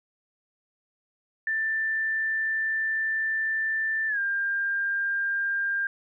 sine tone with pitch glide, 1774 to 1598.8 Hz, A6 to G6, +14 to +34 cents, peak -24 dBFS, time 1.47-5.87 s, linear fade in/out 2 ms, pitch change -180 cents, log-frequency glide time 4.08-4.19 s, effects none

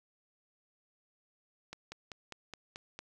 slowing click train, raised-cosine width 0.2 ms, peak -26 dBFS, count 7, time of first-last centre 1.73-2.99 s, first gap 190 ms, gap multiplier 1.04, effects 11-bit

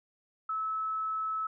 sine tone, 1300 Hz, E6, 24 cents flat, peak -30 dBFS, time 0.49-1.47 s, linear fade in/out 5 ms, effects none

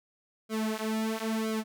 sawtooth tone with flanger, 220 Hz, A3, in tune, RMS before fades -31 dBFS, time 0.49-1.64 s, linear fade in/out 50 ms, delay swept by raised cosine 1.1 to 6.5 ms, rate 1 Hz, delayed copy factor -1, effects none

